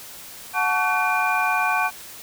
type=tone cluster; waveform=sine; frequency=732 / 872 / 1128 / 1518 / 2402 Hz; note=F#5 / A5 / C#6 / F#6 / D7; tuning=-19 / -16 / +30 / +44 / +38 cents; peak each=-25 dBFS; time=0.53-1.91 s; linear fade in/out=50 ms; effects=white hiss -40 dBFS RMS until 2.22 s